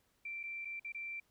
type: tone with dropouts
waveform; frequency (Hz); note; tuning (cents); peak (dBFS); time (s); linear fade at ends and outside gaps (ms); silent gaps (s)
sine; 2349; D7; 0; -40; 0.25-1.2; 5; 0.432-0.436 / 0.649-0.653 / 0.797-0.846 / 0.922-0.946
effects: pink hiss -75 dBFS RMS until 1.3 s